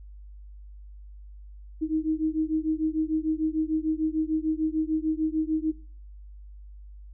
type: beating tone pair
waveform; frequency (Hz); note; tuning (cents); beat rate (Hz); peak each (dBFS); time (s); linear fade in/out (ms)
sine; 311.1 / 317.8; D#4 / D#4; 0 / +37; 6.7; -27; 1.81-5.72; 20
effects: noise-tail reverb RT60 0.5 s tail -22 dB re dry + added 50 Hz sine -42 dBFS peak until 7.13 s